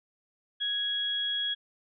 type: tone pair together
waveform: sine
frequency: 1661.2 / 3320 Hz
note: G#6 / G#7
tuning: 0 / -1 cents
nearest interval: octave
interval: 1199 cents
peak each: -37 / -28 dBFS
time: 0.6-1.55 s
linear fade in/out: 20 ms
effects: none